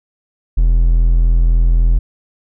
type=tone; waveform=triangle; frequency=41.84 Hz; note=E1; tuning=27 cents sharp; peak=-6 dBFS; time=0.57-1.99 s; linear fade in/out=10 ms; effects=none